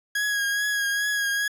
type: tone with vibrato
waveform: 40% pulse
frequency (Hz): 1653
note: G#6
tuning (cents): -9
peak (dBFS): -22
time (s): 0.15-1.48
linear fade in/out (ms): 5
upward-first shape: triangle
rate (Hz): 2.4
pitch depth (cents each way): 33
effects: resampled to 32000 Hz